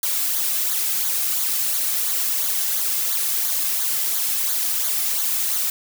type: noise with flanger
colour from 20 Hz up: blue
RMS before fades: -22 dBFS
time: 0.03-5.7 s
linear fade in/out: 2 ms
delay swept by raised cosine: 0.37 to 2.17 ms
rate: 2.9 Hz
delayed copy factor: -0.65
effects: none